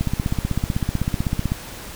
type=click train; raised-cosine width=5 ms; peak=-8 dBFS; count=25; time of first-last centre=0.01-1.519 s; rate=15.9 Hz; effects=pink hiss -36 dBFS RMS until 1.95 s